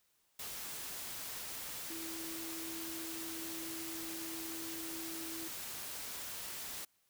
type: tone in noise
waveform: sine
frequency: 327.6 Hz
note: E4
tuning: 11 cents flat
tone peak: -45 dBFS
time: 1.9-5.48 s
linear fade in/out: 5 ms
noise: white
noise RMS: -44 dBFS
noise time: 0.39-6.85 s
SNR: -4 dB
effects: white hiss -75 dBFS RMS until 7.09 s